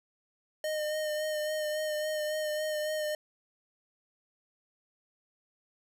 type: tone with vibrato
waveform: square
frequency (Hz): 612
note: D#5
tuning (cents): -29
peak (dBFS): -31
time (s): 0.64-3.15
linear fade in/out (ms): 2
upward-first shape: sine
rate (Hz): 3.6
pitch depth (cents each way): 23
effects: none